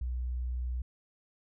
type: tone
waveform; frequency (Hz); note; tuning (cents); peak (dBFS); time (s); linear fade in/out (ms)
sine; 61.74; B1; 0; -31; 0.01-0.82; 5
effects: none